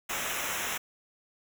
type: noise with comb filter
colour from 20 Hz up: pink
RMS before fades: -33 dBFS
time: 0.09-0.78 s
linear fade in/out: 10 ms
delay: 0.22 ms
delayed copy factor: -0.9
effects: none